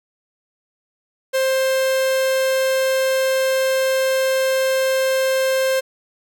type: tone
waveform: 45% pulse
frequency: 527 Hz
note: C5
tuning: 12 cents sharp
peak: -16 dBFS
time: 1.33-5.81 s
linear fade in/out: 20 ms
effects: none